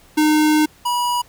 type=tone pair in turn; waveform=square; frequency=305.9 / 971.2 Hz; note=D#4 / B5; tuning=-29 / -29 cents; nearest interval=octave + minor sixth; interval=2000 cents; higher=second; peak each=-13 / -18 dBFS; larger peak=first; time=0.17-0.66 / 0.85-1.22 s; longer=first; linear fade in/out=10 ms; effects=pink hiss -50 dBFS RMS until 1.28 s